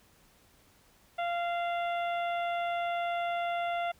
harmonic tone, 692 Hz, F5, 16 cents flat, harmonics 1 / 2 / 3 / 4 / 5, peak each -30 / -39 / -41 / -45 / -47 dBFS, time 1.18-3.92 s, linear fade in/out 10 ms, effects pink hiss -63 dBFS RMS until 3.99 s

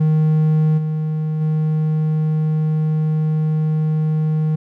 triangle tone with level steps, 155.56 Hz, D#3, in tune, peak -10 / -16 / -13 dBFS, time 0-4.56 s, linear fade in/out 10 ms, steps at 0.77 / 1.4 s, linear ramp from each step 20 ms, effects none

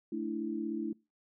sine chord, A suspended fourth, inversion none, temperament just, 220 / 293.3 / 330 Hz, A3 / D4 / E4, 0 / -2 / +2 cents, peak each -38 / -38 / -36 dBFS, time 0.12-0.93 s, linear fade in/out 5 ms, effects noise-tail reverb RT60 0.3 s tail -26 dB re dry

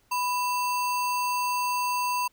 sine tone with sample-and-hold, 990 Hz, B5, 4 cents sharp, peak -24 dBFS, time 0.11-2.28 s, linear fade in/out 10 ms, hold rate 3675 Hz, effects pink hiss -66 dBFS RMS until 2.32 s

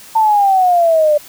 sine exponential sweep, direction down, 900 to 587.3 Hz, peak -8 dBFS, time 0.15-1.18 s, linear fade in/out 10 ms, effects white hiss -38 dBFS RMS until 1.28 s

